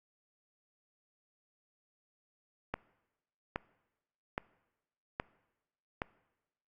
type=click train; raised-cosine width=0.5 ms; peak=-18 dBFS; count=5; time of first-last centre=2.74-6.019 s; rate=1.22 Hz; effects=noise-tail reverb RT60 1.0 s tail -22 dB re dry + Opus 48 kbps